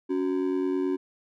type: ring-modulated tone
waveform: triangle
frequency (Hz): 324.8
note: E4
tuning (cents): -26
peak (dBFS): -19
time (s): 0.09-0.97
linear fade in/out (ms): 20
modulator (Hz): 44.7
effects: none